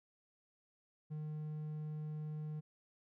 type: tone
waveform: triangle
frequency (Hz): 152.9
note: D#3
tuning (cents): -30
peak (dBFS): -38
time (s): 1.1-2.61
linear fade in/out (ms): 20
effects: none